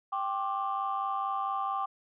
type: chord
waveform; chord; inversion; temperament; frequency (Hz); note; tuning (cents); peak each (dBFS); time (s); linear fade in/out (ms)
sine; G suspended fourth; none; equal with one note detuned; 784 / 1070.3 / 1174.7; G5 / C6 / D6; 0 / +39 / 0; -32 / -35 / -32; 0.12-1.86; 10
effects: tanh soft clip ceiling -22 dBFS